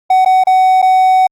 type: tone with dropouts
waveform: triangle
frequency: 750 Hz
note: F#5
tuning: 23 cents sharp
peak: -4 dBFS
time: 0.1-1.27 s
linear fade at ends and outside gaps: 5 ms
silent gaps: 0.249-0.259 / 0.438-0.469 / 0.818-0.825 s
effects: Opus 48 kbps